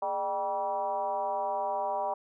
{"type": "tone with frequency modulation", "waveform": "sine", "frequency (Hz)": 784, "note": "G5", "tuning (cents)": 0, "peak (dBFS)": -28, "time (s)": [0.02, 2.14], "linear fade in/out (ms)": 5, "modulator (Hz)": 183, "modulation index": 1.3, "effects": []}